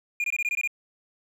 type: tone bursts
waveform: triangle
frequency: 2422 Hz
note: D#7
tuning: 47 cents flat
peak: -22 dBFS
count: 8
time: 0.2-0.675 s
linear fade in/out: 2 ms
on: 41 ms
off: 21 ms
effects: none